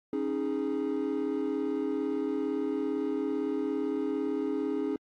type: chord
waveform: triangle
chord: C# suspended second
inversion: none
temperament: equal with one note detuned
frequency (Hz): 273.4 / 311.1 / 415.3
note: C#4 / D#4 / G#4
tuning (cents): -24 / 0 / 0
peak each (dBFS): -30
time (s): 0.13-4.96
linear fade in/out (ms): 2
effects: tanh soft clip ceiling -20 dBFS + AAC 48 kbps